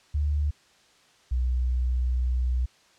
sine tone pair in turn, 73.42 / 62.2 Hz, D2 / B1, 0 / +13 cents, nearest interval minor third, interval 287 cents, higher first, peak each -22 dBFS, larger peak neither, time 0.14-0.51 / 1.31-2.66 s, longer second, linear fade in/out 10 ms, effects white hiss -59 dBFS RMS until 2.98 s + low-pass 6000 Hz 12 dB/octave

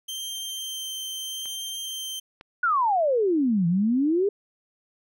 sawtooth tone with vibrato, 3136 Hz, G7, in tune, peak -28 dBFS, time 0.08-2.2 s, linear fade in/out 10 ms, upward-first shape sine, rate 0.79 Hz, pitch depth 10 cents each way
clicks, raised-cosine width 0.3 ms, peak -29 / -27 dBFS, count 2, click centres 1.457 / 2.411 s
sine exponential two-way sweep, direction down then up, 1487 to 164.81 to 418.8 Hz, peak -19 dBFS, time 2.63-4.29 s, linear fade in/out 5 ms, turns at 3.67 s
effects none

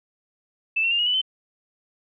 sine tone with pitch steps, 2637 / 2717 / 2800 / 2886 / 2974 / 3064 Hz, E7 / F7 / F7 / F#7 / F#7 / G7, 0 / -48 / +4 / -44 / +8 / -40 cents, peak -19 dBFS, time 0.76-1.216 s, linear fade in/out 10 ms, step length 76 ms, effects none

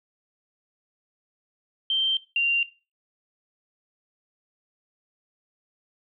sine tone pair in turn, 3136 / 2774 Hz, G7 / F7, 0 / -12 cents, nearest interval major second, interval 212 cents, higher first, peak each -21 / -19 dBFS, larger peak second, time 1.9-2.17 / 2.36-2.63 s, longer neither, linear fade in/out 2 ms, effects noise-tail reverb RT60 0.3 s tail -17 dB re dry

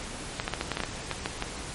clicks, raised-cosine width 0.3 ms, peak -12 dBFS, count 11, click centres 0.399 / 0.479 / 0.537 / 0.611 / 0.717 / 0.771 / 0.803 / 0.836 / 1.113 / 1.259 / 1.424 s, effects pink hiss -38 dBFS RMS until 1.74 s + MP3 48 kbps

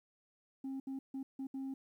sine tone bursts at uneven times, 268.3 Hz, C4, 44 cents sharp, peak -36 dBFS, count 5, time 0.64-0.8 / 0.87-0.99 / 1.14-1.23 / 1.39-1.47 / 1.54-1.74 s, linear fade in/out 5 ms, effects tanh soft clip ceiling -37 dBFS + 12-bit

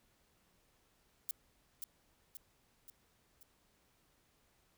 violet noise with echo, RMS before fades -38 dBFS, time 1.29-1.31 s, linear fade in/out 0 ms, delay 530 ms, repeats 4, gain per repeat -5 dB, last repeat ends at 3.43 s, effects pink hiss -73 dBFS RMS until 4.77 s

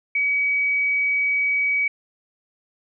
sine tone, 2270 Hz, C#7, 41 cents sharp, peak -18 dBFS, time 0.15-1.88 s, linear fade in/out 5 ms, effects none

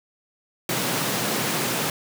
pink high-pass noise, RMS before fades -25 dBFS, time 0.69-1.9 s, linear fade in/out 2 ms, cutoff 120 Hz, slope 48 dB/octave, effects none

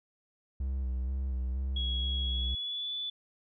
triangle tone with vibrato, 64.8 Hz, C2, 16 cents flat, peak -28 dBFS, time 0.6-2.55 s, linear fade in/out 5 ms, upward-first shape square, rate 2.1 Hz, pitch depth 39 cents each way
sine tone with pitch glide, 3326 to 3471 Hz, G#7 to A7, +2 to -24 cents, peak -33 dBFS, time 1.76-3.1 s, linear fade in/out 5 ms, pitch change +74 cents, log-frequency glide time 2.23-2.93 s
effects none

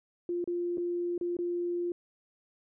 sine tone with dropouts, 349.2 Hz, F4, in tune, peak -29 dBFS, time 0.29-1.92 s, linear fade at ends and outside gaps 2 ms, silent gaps 0.442-0.475 / 0.773-0.78 / 1.179-1.211 / 1.368-1.388 s, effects none

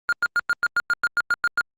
triangle tone bursts, 1415 Hz, F6, 22 cents sharp, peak -15 dBFS, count 12, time 0.09-1.61 s, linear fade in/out 0 ms, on 35 ms, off 100 ms, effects Opus 48 kbps

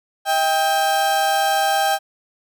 35% pulse tone pair together, 637 / 791.9 Hz, D#5 / G5, +41 / +17 cents, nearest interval major third, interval 376 cents, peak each -22 / -15 dBFS, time 0.25-1.99 s, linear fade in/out 50 ms, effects none

